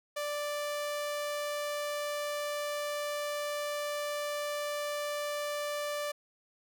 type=tone; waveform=sawtooth; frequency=587.3 Hz; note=D5; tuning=in tune; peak=-29 dBFS; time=0.16-6.12 s; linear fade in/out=10 ms; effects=none